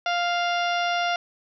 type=harmonic tone; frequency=698.5 Hz; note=F5; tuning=in tune; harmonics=1 / 2 / 3 / 4 / 5 / 6 / 7 / 8; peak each=-24 / -28 / -33 / -32 / -35 / -42 / -41 / -40 dBFS; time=0.06-1.16 s; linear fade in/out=2 ms; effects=none